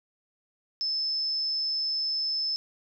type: tone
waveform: sine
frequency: 5250 Hz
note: E8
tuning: 8 cents flat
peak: -26 dBFS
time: 0.81-2.56 s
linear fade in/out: 0 ms
effects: none